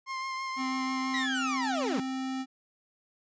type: tone with vibrato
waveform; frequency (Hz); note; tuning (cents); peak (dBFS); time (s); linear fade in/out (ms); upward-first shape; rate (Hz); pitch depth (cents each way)
30% pulse; 1057; C6; +17; -30; 0.06-1.27; 50; triangle; 6.1; 22
type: tone with pitch glide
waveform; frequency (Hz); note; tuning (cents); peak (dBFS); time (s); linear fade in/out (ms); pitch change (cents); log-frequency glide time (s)
square; 260.9 to 262.6; C4 to C4; -5 to +6; -32; 0.56-2.46; 50; +11; 0.73-1.62
type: linear sweep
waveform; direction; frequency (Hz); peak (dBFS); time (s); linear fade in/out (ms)
30% pulse; down; 1975.5 to 168.3; -27; 1.14-2; 2
effects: resampled to 16000 Hz